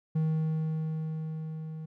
triangle tone with level ramp, 158 Hz, D#3, 27 cents sharp, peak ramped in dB -22 to -35 dBFS, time 0.15-1.86 s, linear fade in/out 10 ms, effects none

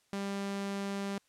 sawtooth tone, 198.4 Hz, G3, 21 cents sharp, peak -30 dBFS, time 0.13-1.18 s, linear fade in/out 0 ms, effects white hiss -71 dBFS RMS until 1.28 s + low-pass 9000 Hz 12 dB/octave

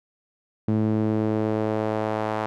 sawtooth tone with band-pass filter sweep, 108.4 Hz, A2, 25 cents flat, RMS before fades -24 dBFS, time 0.68-2.46 s, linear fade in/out 0 ms, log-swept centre 230 to 870 Hz, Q 1.3, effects none

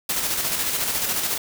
white noise with tremolo, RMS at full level -23 dBFS, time 0.09-1.38 s, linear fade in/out 5 ms, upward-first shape square, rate 14 Hz, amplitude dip 35%, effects none

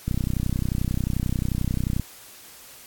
click train, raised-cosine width 5 ms, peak -12 dBFS, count 61, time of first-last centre 0.08-1.997 s, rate 31.3 Hz, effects white hiss -46 dBFS RMS until 2.86 s + AAC 64 kbps

